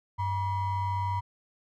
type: ring-modulated tone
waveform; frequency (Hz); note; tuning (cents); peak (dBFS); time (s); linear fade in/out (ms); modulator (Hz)
triangle; 530; C5; +22; -22; 0.18-1.21; 20; 433
effects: none